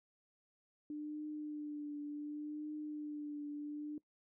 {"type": "tone with vibrato", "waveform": "sine", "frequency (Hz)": 297.7, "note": "D4", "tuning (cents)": 24, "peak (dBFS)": -40, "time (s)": [0.9, 3.98], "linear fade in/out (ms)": 2, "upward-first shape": "triangle", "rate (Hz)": 0.68, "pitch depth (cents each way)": 33, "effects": ["noise-tail reverb RT60 0.1 s tail -21 dB re dry"]}